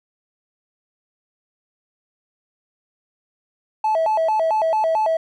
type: tone with vibrato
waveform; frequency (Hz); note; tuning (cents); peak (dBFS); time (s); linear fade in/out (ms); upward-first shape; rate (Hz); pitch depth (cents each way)
triangle; 750; F#5; +23; -13; 3.84-5.17; 5; square; 4.5; 250
effects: tanh soft clip ceiling -12 dBFS